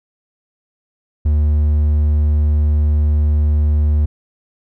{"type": "tone", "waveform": "triangle", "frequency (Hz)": 75, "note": "D2", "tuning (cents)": 37, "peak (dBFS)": -9, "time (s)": [1.25, 4.06], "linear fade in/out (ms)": 10, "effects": []}